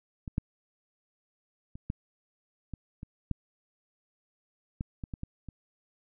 clicks, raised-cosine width 5 ms, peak -25 / -15 / -30 / -19 / -25 / -28 / -17 / -20 / -24 / -24 / -23 / -29 dBFS, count 12, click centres 0.278 / 0.381 / 1.755 / 1.901 / 2.737 / 3.031 / 3.313 / 4.809 / 5.038 / 5.138 / 5.234 / 5.487 s, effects none

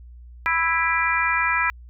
harmonic tone with a mistuned harmonic, 329.6 Hz, E4, in tune, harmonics 3 / 4 / 5 / 6 / 7, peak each -25 / -25 / -25 / -25 / -25 dBFS, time 0.46-1.7 s, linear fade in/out 0 ms, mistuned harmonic 7, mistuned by +55 cents, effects added 60 Hz sine -40 dBFS peak until 1.89 s

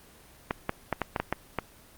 clicks, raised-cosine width 0.5 ms, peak -11 dBFS, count 8, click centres 0.509 / 0.694 / 0.927 / 1.017 / 1.162 / 1.2 / 1.326 / 1.587 s, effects pink hiss -54 dBFS RMS until 1.97 s + Opus 24 kbps

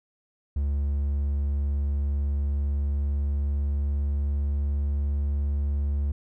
triangle tone with pitch glide, 71 to 71.45 Hz, C#2 to D2, +42 to -47 cents, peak -21 dBFS, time 0.56-6.12 s, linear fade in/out 5 ms, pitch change +11 cents, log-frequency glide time 2.21-5.15 s, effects none

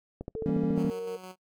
click train, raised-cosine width 2 ms, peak -23 dBFS, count 10, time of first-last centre 0.21-0.848 s, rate 14.1 Hz
sine tone with pitch glide, 444.7 to 464.9 Hz, A4 to A#4, +18 to -5 cents, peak -32 dBFS, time 0.35-1.17 s, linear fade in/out 10 ms, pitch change +77 cents, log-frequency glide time 0.58-0.98 s
triangle chord, E diminished seventh, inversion none, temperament equal, 164.81 / 196 / 233.1 / 277.2 Hz, E3 / G3 / Bb3 / Db4, 0 / 0 / 0 / 0 cents, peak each -29 dBFS, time 0.46-0.9 s, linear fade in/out 0 ms
10% pulse tone with tremolo, 185 Hz, F#3, in tune, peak -33 dBFS, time 0.75-1.36 s, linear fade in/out 50 ms, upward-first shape square, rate 6.2 Hz, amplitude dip 40%
effects noise-tail reverb RT60 0.1 s tail -26 dB re dry

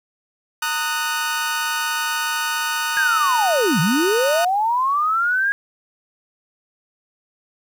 sawtooth chord, D# minor, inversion second, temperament equal with one note detuned, 914.2 / 1244.5 / 1480 Hz, A#5 / D#6 / F#6, -34 / 0 / 0 cents, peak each -23 / -22 / -20 dBFS, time 0.62-4.45 s, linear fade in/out 5 ms
sine linear two-way sweep, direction down then up, 1649 to 143.1 to 1649 Hz, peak -16 dBFS, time 2.97-5.52 s, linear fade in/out 0 ms, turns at 3.8 s
effects 8-bit

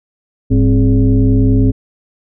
sine tone with frequency modulation, 110 Hz, A2, in tune, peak -7 dBFS, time 0.5-1.72 s, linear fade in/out 20 ms, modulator 155 Hz, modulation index 1.3, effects none

